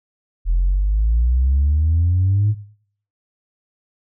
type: exponential sweep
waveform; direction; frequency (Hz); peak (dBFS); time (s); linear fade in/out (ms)
sine; up; 41.2 to 108.2; -12; 0.45-2.55; 50
effects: noise-tail reverb RT60 0.6 s tail -19 dB re dry + tanh soft clip ceiling -10 dBFS